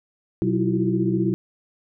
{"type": "tone cluster", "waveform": "sine", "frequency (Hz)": [124.7, 187.2, 326.6, 341.7, 376.2], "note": ["B2", "F#3", "E4", "F4", "F#4"], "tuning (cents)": [17, 20, -16, -38, 29], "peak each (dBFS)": [-26, -23, -24, -26, -30], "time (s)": [0.42, 1.34], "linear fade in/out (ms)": 0, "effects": []}